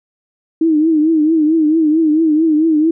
sine tone with vibrato, 314.1 Hz, D#4, 16 cents sharp, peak -9 dBFS, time 0.61-2.91 s, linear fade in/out 5 ms, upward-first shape triangle, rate 4.5 Hz, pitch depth 100 cents each way, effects none

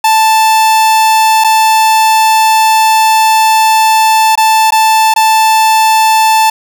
45% pulse tone with dropouts, 880 Hz, A5, in tune, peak -5 dBFS, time 0.04-6.5 s, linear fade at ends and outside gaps 5 ms, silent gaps 1.44-1.444 / 4.355-4.375 / 4.707-4.721 / 5.14-5.161 s, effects none

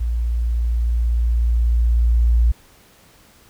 sine tone with level ramp, 58.2 Hz, A#1, 2 cents flat, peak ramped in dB -18 to -11 dBFS, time 0-2.52 s, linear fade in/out 10 ms, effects pink hiss -51 dBFS RMS until 3.49 s

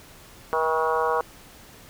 harmonic tone with a mistuned harmonic, 160 Hz, D#3, 49 cents sharp, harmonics 3 / 4 / 5 / 6 / 7 / 8 / 9, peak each -25 / -30 / -29 / -28 / -27 / -33 / -33 dBFS, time 0.53-1.21 s, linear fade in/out 0 ms, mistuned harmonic 7, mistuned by -16 cents, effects pink hiss -48 dBFS RMS until 1.89 s

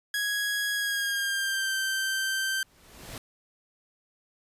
sawtooth tone with pitch glide, 1661.2 to 1558.9 Hz, G#6 to G6, 0 to -10 cents, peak -23 dBFS, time 0.14-2.63 s, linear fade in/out 2 ms, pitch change -110 cents, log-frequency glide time 0.74-1.75 s
pink noise with exponential growth, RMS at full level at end -38 dBFS, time 2.39-3.18 s, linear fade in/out 2 ms, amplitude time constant 170 ms
effects resampled to 32000 Hz

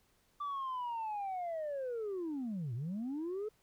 sine linear two-way sweep, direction down then up, 1174.7 to 110 to 439 Hz, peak -34 dBFS, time 0.4-3.49 s, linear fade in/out 10 ms, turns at 2.74 s, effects tanh soft clip ceiling -34 dBFS + pink hiss -72 dBFS RMS until 3.62 s

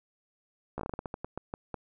slowing click train, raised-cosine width 1 ms, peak -21 dBFS, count 14, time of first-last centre 0.78-1.743 s, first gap 14 ms, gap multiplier 1.25, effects none

